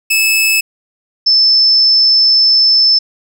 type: tone pair in turn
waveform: sawtooth / sine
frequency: 2607 / 5272 Hz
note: E7 / E8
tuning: -20 / -1 cents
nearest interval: octave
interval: 1219 cents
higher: second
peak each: -6 dBFS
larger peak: neither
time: 0.1-0.61 / 1.26-2.99 s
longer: second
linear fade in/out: 10 ms
effects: none